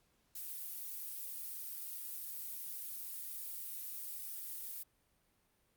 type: noise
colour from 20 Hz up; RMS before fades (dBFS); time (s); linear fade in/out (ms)
violet; -44; 0.35-4.83; 5
effects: pink hiss -75 dBFS RMS until 5.76 s + Opus 48 kbps